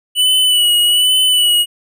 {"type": "tone with vibrato", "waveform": "square", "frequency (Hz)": 2960, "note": "F#7", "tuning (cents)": 0, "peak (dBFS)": -10, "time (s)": [0.15, 1.66], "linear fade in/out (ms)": 50, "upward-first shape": "sine", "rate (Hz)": 1.2, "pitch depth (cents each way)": 38, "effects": []}